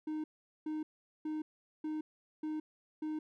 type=tone bursts; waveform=triangle; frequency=308.9 Hz; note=D#4; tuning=12 cents flat; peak=-33 dBFS; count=6; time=0.07-3.19 s; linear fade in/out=5 ms; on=170 ms; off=420 ms; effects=none